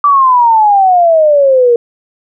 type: exponential sweep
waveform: sine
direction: down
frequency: 1173 to 466.2 Hz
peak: -4 dBFS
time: 0.04-1.76 s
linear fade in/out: 2 ms
effects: none